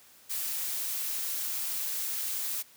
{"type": "noise", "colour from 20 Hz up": "blue", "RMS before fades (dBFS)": -33, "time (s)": [0.29, 2.63], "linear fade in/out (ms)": 20, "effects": ["white hiss -57 dBFS RMS until 2.76 s", "high-pass 60 Hz 12 dB/octave"]}